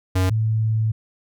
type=tone pair in turn; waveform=square / sine; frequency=93 / 110.27 Hz; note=F#2 / A2; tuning=+9 / +4 cents; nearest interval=minor third; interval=295 cents; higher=second; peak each=-17 dBFS; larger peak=neither; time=0.15-0.3 / 0.3-0.92 s; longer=second; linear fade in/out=10 ms; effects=none